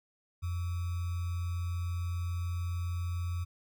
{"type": "tone with sample-and-hold", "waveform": "sine", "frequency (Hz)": 87.31, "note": "F2", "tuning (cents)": 0, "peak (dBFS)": -31, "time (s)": [0.42, 3.45], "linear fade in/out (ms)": 20, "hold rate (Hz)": 1225, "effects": []}